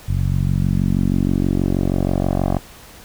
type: tone with low-pass filter sweep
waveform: 10% pulse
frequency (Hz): 46.25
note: F#1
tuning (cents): 0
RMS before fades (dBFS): -18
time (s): 0.08-2.59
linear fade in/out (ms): 10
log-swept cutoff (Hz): 110 to 810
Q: 1.8
effects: pink hiss -42 dBFS RMS until 3.04 s